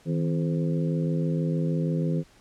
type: harmonic tone with a mistuned harmonic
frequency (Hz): 86.3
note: F2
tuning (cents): -20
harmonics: 2 / 3 / 4 / 5 / 6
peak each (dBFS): -24 / -32 / -35 / -36 / -36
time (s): 0.05-2.24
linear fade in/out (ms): 50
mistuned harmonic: 2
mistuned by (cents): -120
effects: pink hiss -57 dBFS RMS until 2.4 s + low-pass 9000 Hz 12 dB/octave